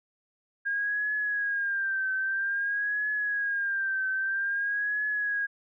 sine tone with vibrato, 1617 Hz, G#6, 47 cents flat, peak -26 dBFS, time 0.65-5.47 s, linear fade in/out 20 ms, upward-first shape triangle, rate 0.51 Hz, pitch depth 90 cents each way, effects none

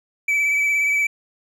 triangle tone with vibrato, 2300 Hz, D7, 37 cents flat, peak -15 dBFS, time 0.28-1.07 s, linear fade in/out 5 ms, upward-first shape sine, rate 17 Hz, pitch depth 23 cents each way, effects none

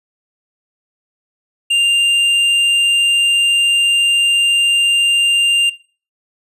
triangle tone with hard clipping, 2794 Hz, F7, in tune, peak -12 dBFS, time 1.7-5.7 s, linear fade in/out 10 ms, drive 9 dB, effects noise-tail reverb RT60 0.4 s tail -18 dB re dry + resampled to 32000 Hz

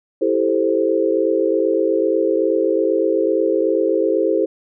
sine chord, A minor seventh, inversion second, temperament equal, 329.6 / 392 / 440 / 523.3 Hz, E4 / G4 / A4 / C5, 0 / 0 / 0 / 0 cents, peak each -20 dBFS, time 0.21-4.46 s, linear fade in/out 10 ms, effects none

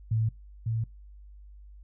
sine tone pair in turn, 111.2 / 112.75 Hz, A2 / A2, +19 / +43 cents, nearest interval unison, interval 24 cents, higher second, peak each -23 / -26 dBFS, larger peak first, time 0.11-0.29 / 0.66-0.84 s, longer neither, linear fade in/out 5 ms, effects noise-tail reverb RT60 0.2 s tail -24 dB re dry + added 50 Hz sine -46 dBFS peak until 1.83 s

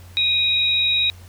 sine tone pair together, 2471 / 3812 Hz, D#7 / A#7, -13 / +38 cents, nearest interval minor sixth, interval 751 cents, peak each -22 / -17 dBFS, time 0.17-1.1 s, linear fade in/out 0 ms, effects added 89 Hz sine -40 dBFS peak until 1.28 s + pink hiss -49 dBFS RMS until 1.28 s

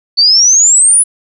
sine exponential sweep, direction up, 4461 to 10120 Hz, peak -4 dBFS, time 0.17-1.04 s, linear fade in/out 20 ms, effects none

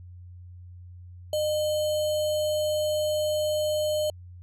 sine tone with sample-and-hold, 608 Hz, D#5, 40 cents flat, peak -23 dBFS, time 1.33-4.1 s, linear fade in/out 2 ms, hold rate 3675 Hz, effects added 89 Hz sine -42 dBFS peak until 4.42 s + resampled to 32000 Hz

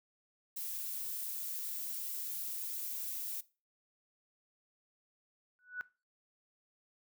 violet noise, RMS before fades -40 dBFS, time 0.56-3.41 s, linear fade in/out 10 ms
sine tone with exponential growth, 1480 Hz, F#6, in tune, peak -33 dBFS, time 5.59-5.81 s, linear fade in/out 0 ms, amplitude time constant 46 ms
effects noise-tail reverb RT60 0.3 s tail -19 dB re dry

